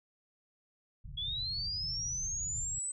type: low-pass noise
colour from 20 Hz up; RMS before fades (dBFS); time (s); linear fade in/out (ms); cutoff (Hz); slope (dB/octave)
pink; -44; 1.04-2.79; 10; 150; 48
type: linear sweep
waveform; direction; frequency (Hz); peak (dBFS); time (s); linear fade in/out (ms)
sine; up; 3322 to 8120; -34; 1.17-2.92; 10
effects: none